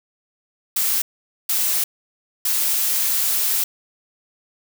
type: noise bursts at uneven times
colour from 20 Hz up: blue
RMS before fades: -20 dBFS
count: 3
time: 0.76-1.02 / 1.49-1.84 / 2.45-3.64 s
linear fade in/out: 5 ms
effects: none